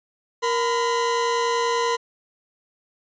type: tone pair together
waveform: 40% pulse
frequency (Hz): 468.8 / 1008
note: A#4 / B5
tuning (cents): +10 / +35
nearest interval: octave + minor second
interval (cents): 1325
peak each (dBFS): -22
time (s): 0.42-1.97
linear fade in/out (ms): 20
effects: resampled to 16000 Hz